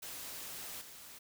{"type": "noise with level steps", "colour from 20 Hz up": "white", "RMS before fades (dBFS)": [-45, -52], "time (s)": [0.02, 1.19], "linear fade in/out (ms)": 10, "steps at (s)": 0.81, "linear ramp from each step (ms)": 5, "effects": []}